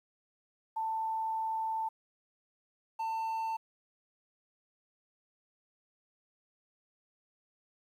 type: tone pair in turn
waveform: sine / triangle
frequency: 888 / 894.7 Hz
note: A5 / A5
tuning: +16 / +29 cents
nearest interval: unison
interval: 13 cents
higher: second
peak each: -31 / -30 dBFS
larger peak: second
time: 0.76-1.89 / 2.99-3.57 s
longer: first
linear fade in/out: 10 ms
effects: 11-bit